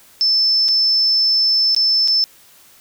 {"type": "tone with dropouts", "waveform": "sine", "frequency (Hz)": 5280, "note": "E8", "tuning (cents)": 2, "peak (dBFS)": -12, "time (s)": [0.21, 2.24], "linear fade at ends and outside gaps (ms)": 0, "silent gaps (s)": [[0.683, 0.687], [1.748, 1.764], [2.076, 2.082]], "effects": ["white hiss -48 dBFS RMS until 2.8 s"]}